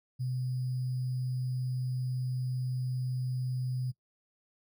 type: tone with sample-and-hold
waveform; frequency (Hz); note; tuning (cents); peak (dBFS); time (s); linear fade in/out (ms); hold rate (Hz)
sine; 127.3; C3; -47; -30; 0.19-3.92; 20; 4900
effects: noise-tail reverb RT60 0.1 s tail -20 dB re dry